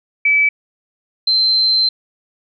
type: tone pair in turn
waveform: sine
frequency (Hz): 2300 / 4107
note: D7 / C8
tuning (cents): -37 / -33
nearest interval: minor seventh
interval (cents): 1004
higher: second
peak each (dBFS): -10 / -11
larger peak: first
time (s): 0.25-0.49 / 1.27-1.89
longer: second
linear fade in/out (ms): 5
effects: none